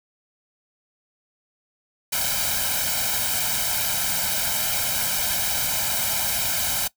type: noise with comb filter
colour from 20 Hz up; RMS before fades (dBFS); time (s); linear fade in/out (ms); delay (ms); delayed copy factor
white; -24; 2.12-6.88; 10; 1.3; +0.85
effects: noise-tail reverb RT60 0.1 s tail -20 dB re dry